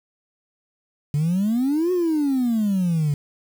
sine exponential two-way sweep, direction up then down, 141.7 to 370 to 141.7 Hz, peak -16 dBFS, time 1.14-3.14 s, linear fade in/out 2 ms, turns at 1.92 s, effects tanh soft clip ceiling -16 dBFS + 7-bit

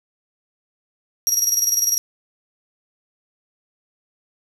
35% pulse tone with tremolo, 5680 Hz, F8, 28 cents sharp, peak -12 dBFS, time 1.27-1.98 s, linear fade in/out 0 ms, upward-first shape square, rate 20 Hz, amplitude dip 55%, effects none

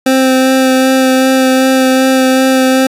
25% pulse tone with vibrato, 261.6 Hz, C4, in tune, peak -3 dBFS, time 0.06-2.87 s, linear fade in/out 5 ms, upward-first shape sine, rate 2.6 Hz, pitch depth 12 cents each way, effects resampled to 32000 Hz + 7-bit

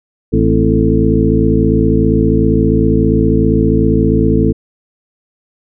harmonic tone with a mistuned harmonic, 55 Hz, A1, in tune, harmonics 1 / 2 / 3 / 4 / 5 / 6 / 8, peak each -16 / -16 / -16 / -16 / -16 / -16 / -16 dBFS, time 0.32-4.53 s, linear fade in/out 20 ms, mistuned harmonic 5, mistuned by -78 cents, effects none

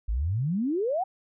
sine exponential sweep, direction up, 49 to 790 Hz, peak -24 dBFS, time 0.08-1.04 s, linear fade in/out 10 ms, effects none

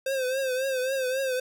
square tone with vibrato, 523.3 Hz, C5, in tune, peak -26 dBFS, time 0.06-1.4 s, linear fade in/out 5 ms, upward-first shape triangle, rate 3.7 Hz, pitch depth 80 cents each way, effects none

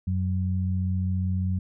sine tone pair together, 91.1 / 185.92 Hz, F#2 / F#3, -26 / +9 cents, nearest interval octave, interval 1235 cents, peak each -24 / -29 dBFS, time 0.07-1.59 s, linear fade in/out 5 ms, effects none

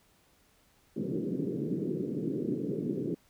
white band-pass noise, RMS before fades -33 dBFS, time 0.96-3.15 s, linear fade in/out 10 ms, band 130 to 420 Hz, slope 48 dB/octave, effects pink hiss -66 dBFS RMS until 3.29 s

